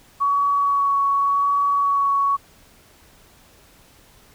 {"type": "tone with vibrato", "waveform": "sine", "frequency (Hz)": 1124, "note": "C#6", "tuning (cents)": 24, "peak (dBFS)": -16, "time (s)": [0.2, 2.37], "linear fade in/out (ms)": 20, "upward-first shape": "sine", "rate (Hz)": 0.88, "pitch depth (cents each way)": 12, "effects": ["pink hiss -52 dBFS RMS until 4.34 s"]}